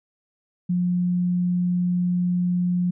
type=tone; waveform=sine; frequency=178.1 Hz; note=F3; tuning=34 cents sharp; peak=-19 dBFS; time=0.69-2.91 s; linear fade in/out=10 ms; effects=none